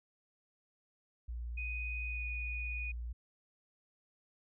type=tone; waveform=sine; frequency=58.9 Hz; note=A#1; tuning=19 cents sharp; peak=-38 dBFS; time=1.28-3.13 s; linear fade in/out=10 ms
type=tone with pitch glide; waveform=sine; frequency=2493 to 2471 Hz; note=D#7 to D#7; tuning=+3 to -13 cents; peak=-39 dBFS; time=1.57-2.92 s; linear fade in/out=10 ms; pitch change=-16 cents; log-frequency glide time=2.07-2.25 s
effects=none